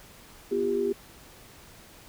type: tone cluster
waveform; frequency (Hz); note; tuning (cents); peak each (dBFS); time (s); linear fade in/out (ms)
sine; 246 / 348.7 / 398.1; B3 / F4 / G4; -7 / -3 / +27; -33 / -31 / -25; 0.51-0.93; 10
effects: pink hiss -51 dBFS RMS until 2.08 s